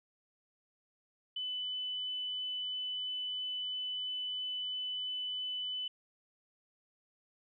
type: tone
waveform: sine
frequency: 3001 Hz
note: F#7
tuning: 24 cents sharp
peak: -35 dBFS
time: 1.36-5.88 s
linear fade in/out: 5 ms
effects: none